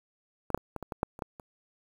clicks, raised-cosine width 1 ms, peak -21 / -7 / -28 / -21 / -24 / -21 / -12 / -30 / -18 / -30 dBFS, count 10, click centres 0.503 / 0.546 / 0.576 / 0.763 / 0.827 / 0.922 / 1.031 / 1.191 / 1.222 / 1.398 s, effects 8-bit

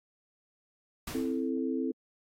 pink noise with exponential decay, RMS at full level -36 dBFS, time 1.07-1.5 s, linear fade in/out 5 ms, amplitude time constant 92 ms
sine chord, A minor, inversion first, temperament equal, 261.6 / 329.6 / 440 Hz, C4 / E4 / A4, 0 / 0 / 0 cents, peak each -31 / -34 / -36 dBFS, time 1.14-1.92 s, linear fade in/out 10 ms
effects AAC 48 kbps

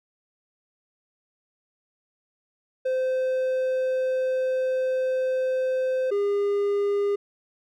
triangle tone pair in turn, 517 / 405.4 Hz, C5 / G#4, -21 / -42 cents, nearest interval major third, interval 421 cents, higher first, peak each -20 / -19 dBFS, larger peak second, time 2.85-6.11 / 6.11-7.16 s, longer first, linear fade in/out 10 ms, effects none

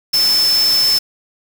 sine tone in noise, 5274 Hz, E8, in tune, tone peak -11 dBFS, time 0.13-0.99 s, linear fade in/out 10 ms, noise white, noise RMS -23 dBFS, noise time 0.13-0.99 s, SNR +9 dB, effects none

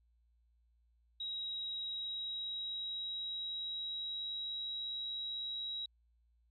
sine tone with pitch glide, 3830 to 3854 Hz, A#7 to B7, +46 to -43 cents, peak -38 dBFS, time 1.2-5.86 s, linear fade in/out 5 ms, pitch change +11 cents, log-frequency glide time 1.89-4.73 s, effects added 58 Hz sine -69 dBFS peak until 6.5 s

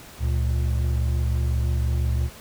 triangle tone pair together, 70.65 / 116.54 Hz, C#2 / A#2, +34 / 0 cents, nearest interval major sixth, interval 866 cents, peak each -19 / -24 dBFS, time 0.19-2.3 s, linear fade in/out 50 ms, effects pink hiss -44 dBFS RMS until 2.4 s

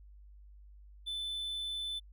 triangle tone, 3515 Hz, A7, 2 cents flat, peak -34 dBFS, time 1.06-2 s, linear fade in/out 20 ms, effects added 50 Hz sine -52 dBFS peak until 2.12 s

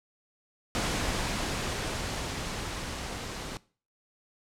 pink noise with level ramp, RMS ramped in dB -29 to -38 dBFS, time 0.75-3.57 s, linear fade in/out 0 ms, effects noise-tail reverb RT60 0.4 s tail -21 dB re dry + low-pass 8000 Hz 12 dB/octave

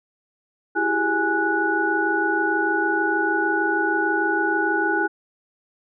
sine tone cluster, 330.8 / 382.4 / 408.9 / 832 / 1473 Hz, E4 / G4 / G#4 / G#5 / F#6, +6 / -43 / -27 / +3 / -8 cents, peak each -25 / -29 / -28 / -25 / -22 dBFS, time 0.75-5.08 s, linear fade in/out 20 ms, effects none

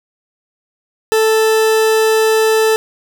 40% pulse tone, 440 Hz, A4, in tune, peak -9 dBFS, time 1.12-2.76 s, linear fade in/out 0 ms, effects none

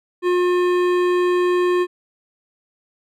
sine tone with hard clipping, 357.7 Hz, F4, 41 cents sharp, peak -17 dBFS, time 0.22-1.87 s, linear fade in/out 50 ms, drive 14 dB, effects none

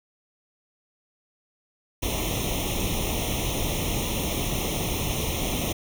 pink noise with comb filter, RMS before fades -27 dBFS, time 2.02-5.73 s, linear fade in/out 10 ms, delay 0.32 ms, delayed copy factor +1, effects none

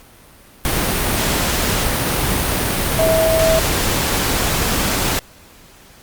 sine tone in noise, 647 Hz, E5, 32 cents flat, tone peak -13 dBFS, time 2.99-3.59 s, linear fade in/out 0 ms, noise pink, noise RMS -18 dBFS, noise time 0.65-5.19 s, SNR +2 dB, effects pink hiss -45 dBFS RMS until 6.02 s + Opus 48 kbps

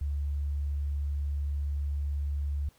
sine tone, 71.7 Hz, D2, 41 cents flat, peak -28 dBFS, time 0.01-2.69 s, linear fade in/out 5 ms, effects pink hiss -64 dBFS RMS until 2.78 s

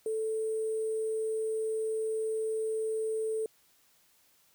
sine tone with sample-and-hold, 440 Hz, A4, in tune, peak -29 dBFS, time 0.06-3.46 s, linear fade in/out 2 ms, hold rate 8820 Hz, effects white hiss -66 dBFS RMS until 4.54 s

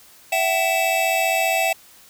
square tone cluster, 664 / 759 / 2637 Hz, E5 / F#5 / E7, +12 / +44 / 0 cents, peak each -23 dBFS, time 0.32-1.73 s, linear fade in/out 5 ms, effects white hiss -49 dBFS RMS until 2.09 s

